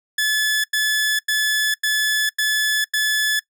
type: tone bursts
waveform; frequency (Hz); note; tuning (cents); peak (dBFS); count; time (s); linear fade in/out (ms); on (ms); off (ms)
sawtooth; 1723; A6; -37; -13; 6; 0.18-3.395; 5; 460; 91
effects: noise-tail reverb RT60 0.1 s tail -21 dB re dry